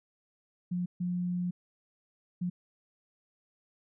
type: tone bursts at uneven times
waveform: sine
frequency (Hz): 178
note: F3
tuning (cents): +33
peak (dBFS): -29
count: 3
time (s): 0.71-0.86 / 1-1.51 / 2.41-2.5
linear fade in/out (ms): 10
effects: none